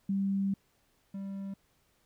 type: tone pair in turn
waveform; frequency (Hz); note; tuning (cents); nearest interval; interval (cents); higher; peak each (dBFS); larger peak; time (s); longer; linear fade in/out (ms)
sine / triangle; 196 / 196; G3 / G3; 0 / 0; unison; 0; neither; -27 / -34; first; 0.09-0.54 / 1.14-1.54; first; 5
effects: pink hiss -71 dBFS RMS until 2.05 s